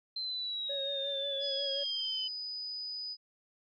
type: exponential sweep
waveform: sine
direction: down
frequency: 4119 to 3025 Hz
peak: -34 dBFS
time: 0.16-2.28 s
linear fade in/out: 5 ms
type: tone with vibrato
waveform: triangle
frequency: 554.4 Hz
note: C#5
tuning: in tune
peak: -35 dBFS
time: 0.69-1.84 s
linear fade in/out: 10 ms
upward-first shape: sine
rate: 5.6 Hz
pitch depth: 32 cents each way
type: tone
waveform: sine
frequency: 4978 Hz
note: D#8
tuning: in tune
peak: -37 dBFS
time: 1.4-3.17 s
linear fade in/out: 50 ms
effects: none